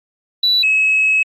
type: tone pair in turn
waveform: sine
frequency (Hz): 3951 / 2571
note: B7 / E7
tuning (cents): 0 / -44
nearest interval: perfect fifth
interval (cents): 744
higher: first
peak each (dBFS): -10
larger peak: neither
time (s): 0.43-0.63 / 0.63-1.23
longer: second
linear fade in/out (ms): 5
effects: tanh soft clip ceiling -7 dBFS + Opus 48 kbps